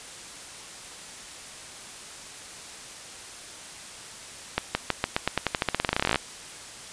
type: accelerating click train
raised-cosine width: 0.3 ms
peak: -6 dBFS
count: 26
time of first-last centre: 4.58-6.158 s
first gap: 170 ms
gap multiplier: 0.9
effects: white hiss -42 dBFS RMS until 6.92 s + resampled to 22050 Hz